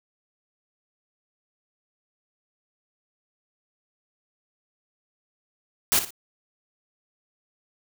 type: noise with echo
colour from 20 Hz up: white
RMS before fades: -20 dBFS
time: 5.92-5.99 s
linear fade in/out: 0 ms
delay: 58 ms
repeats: 2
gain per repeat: -11 dB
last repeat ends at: 6.106 s
effects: none